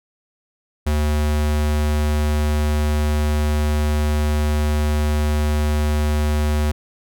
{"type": "tone", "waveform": "square", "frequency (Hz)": 75, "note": "D2", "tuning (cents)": 37, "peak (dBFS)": -17, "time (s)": [0.86, 6.72], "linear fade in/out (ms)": 10, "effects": []}